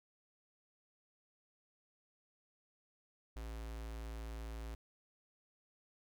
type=tone with notch filter; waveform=square; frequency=55.8 Hz; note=A1; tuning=25 cents sharp; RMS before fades=-45 dBFS; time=3.36-4.75 s; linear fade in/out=5 ms; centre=130 Hz; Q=1.1; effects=none